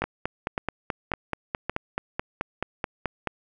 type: two click trains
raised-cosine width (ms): 0.5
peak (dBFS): -11 / -11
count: 4 / 16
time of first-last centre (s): 0.02-1.696 / 0.04-3.273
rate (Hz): 1.79 / 4.64
effects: none

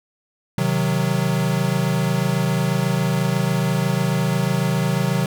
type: chord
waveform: square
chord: C diminished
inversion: none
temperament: equal with one note detuned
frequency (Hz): 130.81 / 157.01 / 185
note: C3 / Eb3 / Gb3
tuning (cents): 0 / +16 / 0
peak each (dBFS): -23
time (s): 0.58-5.26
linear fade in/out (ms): 2
effects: none

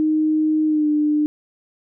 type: tone with pitch glide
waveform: sine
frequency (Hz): 310 to 299.8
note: D#4 to D4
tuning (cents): -6 to +36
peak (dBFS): -15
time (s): 0-1.26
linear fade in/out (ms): 0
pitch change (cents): -58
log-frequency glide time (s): 0.66-0.88
effects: none

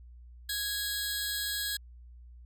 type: tone cluster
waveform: 20% pulse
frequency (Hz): 1657 / 3861 / 4236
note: G#6 / B7 / C8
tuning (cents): -4 / -40 / +21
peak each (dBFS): -30 / -33 / -30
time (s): 0.49-1.77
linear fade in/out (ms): 5
effects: added 60 Hz sine -48 dBFS peak until 2.45 s

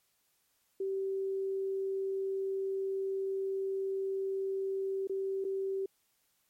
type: tone with dropouts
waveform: sine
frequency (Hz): 386.9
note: G4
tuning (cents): -23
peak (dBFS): -31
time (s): 0.8-5.86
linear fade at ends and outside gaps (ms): 5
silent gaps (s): 5.073-5.095 / 5.443-5.448
effects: white hiss -74 dBFS RMS until 6.49 s + MP3 64 kbps

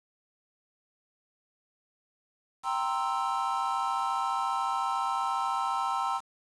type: chord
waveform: triangle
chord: C dominant seventh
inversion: second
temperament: equal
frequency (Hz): 784 / 932.3 / 1046.5 / 1318.5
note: G5 / Bb5 / C6 / E6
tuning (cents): 0 / 0 / 0 / 0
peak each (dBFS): -31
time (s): 2.63-6.21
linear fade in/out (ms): 50
effects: resampled to 22050 Hz + 8-bit

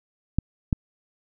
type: clicks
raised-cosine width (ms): 5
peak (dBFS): -8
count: 2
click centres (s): 0.386 / 0.728
effects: none

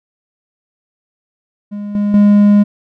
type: tone with level steps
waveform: triangle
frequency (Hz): 205.4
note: G#3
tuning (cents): -19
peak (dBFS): -19 / -10 / -3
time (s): 1.71-2.64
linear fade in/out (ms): 20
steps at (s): 1.95 / 2.14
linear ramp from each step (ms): 2
effects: none

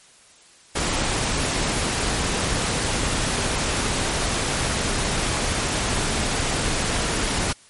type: noise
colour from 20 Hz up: pink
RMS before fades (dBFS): -23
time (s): 0.75-7.53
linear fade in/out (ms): 10
effects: white hiss -51 dBFS RMS until 7.69 s + MP3 48 kbps

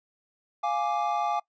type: chord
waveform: triangle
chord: D diminished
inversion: first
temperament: equal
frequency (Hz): 698.5 / 830.6 / 1174.7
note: F5 / Ab5 / D6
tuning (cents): 0 / 0 / 0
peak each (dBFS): -28 / -26 / -29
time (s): 0.63-1.4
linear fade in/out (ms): 10
effects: noise-tail reverb RT60 0.1 s tail -22 dB re dry + resampled to 16000 Hz

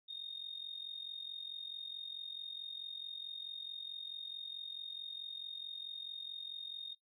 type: tone with amplitude modulation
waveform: sine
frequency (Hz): 3694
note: A#7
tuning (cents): -16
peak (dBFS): -38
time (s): 0.08-6.95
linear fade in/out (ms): 20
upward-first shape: sine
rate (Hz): 44.6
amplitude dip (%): 75
effects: noise-tail reverb RT60 0.1 s tail -19 dB re dry + tanh soft clip ceiling -36 dBFS

